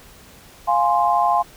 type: chord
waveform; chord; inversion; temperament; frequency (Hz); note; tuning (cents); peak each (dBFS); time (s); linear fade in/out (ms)
sine; F minor; none; equal; 698.5 / 830.6 / 1046.5; F5 / Ab5 / C6; 0 / 0 / 0; -19; 0.67-1.43; 20
effects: pink hiss -46 dBFS RMS until 1.56 s